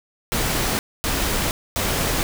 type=noise bursts; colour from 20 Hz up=pink; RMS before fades=-22 dBFS; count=3; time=0.32-2.23 s; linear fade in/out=0 ms; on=470 ms; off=250 ms; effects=none